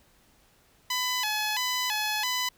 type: tone with vibrato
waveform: 10% pulse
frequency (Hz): 923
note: A#5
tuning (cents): -17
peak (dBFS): -18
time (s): 0.9-2.49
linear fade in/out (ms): 5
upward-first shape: square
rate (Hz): 1.5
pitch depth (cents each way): 140
effects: pink hiss -62 dBFS RMS until 2.57 s